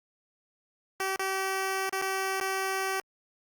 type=tone with dropouts; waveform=10% pulse; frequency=383.9 Hz; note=G4; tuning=36 cents flat; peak=-20 dBFS; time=1-3 s; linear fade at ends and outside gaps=1 ms; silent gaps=1.16-1.194 / 1.894-1.927 / 2.016-2.021 / 2.401-2.411 s; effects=Opus 48 kbps